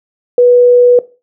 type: tone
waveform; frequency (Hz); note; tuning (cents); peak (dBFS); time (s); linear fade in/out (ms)
sine; 489.6; B4; -15; -3; 0.38-0.99; 2
effects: noise-tail reverb RT60 0.3 s tail -17 dB re dry